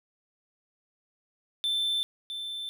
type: tone with echo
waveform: triangle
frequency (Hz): 3542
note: A7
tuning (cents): +11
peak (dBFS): -24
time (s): 1.64-2.03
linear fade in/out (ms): 0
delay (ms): 660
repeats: 1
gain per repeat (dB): -8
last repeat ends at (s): 2.69
effects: none